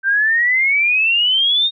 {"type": "exponential sweep", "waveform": "sine", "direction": "up", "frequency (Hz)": [1555, 3729], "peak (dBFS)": -12, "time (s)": [0.03, 1.71], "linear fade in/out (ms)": 50, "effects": []}